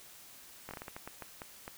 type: slowing click train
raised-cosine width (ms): 0.5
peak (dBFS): -27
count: 11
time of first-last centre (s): 0.69-1.679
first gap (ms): 20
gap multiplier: 1.33
effects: white hiss -54 dBFS RMS until 1.77 s